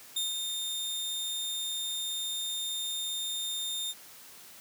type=tone with ADSR envelope; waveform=sawtooth; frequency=3639 Hz; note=A#7; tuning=42 cents flat; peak=-25 dBFS; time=0.16-3.94 s; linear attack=7 ms; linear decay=160 ms; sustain=-4 dB; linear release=40 ms; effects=white hiss -51 dBFS RMS until 4.6 s + high-pass 100 Hz 12 dB/octave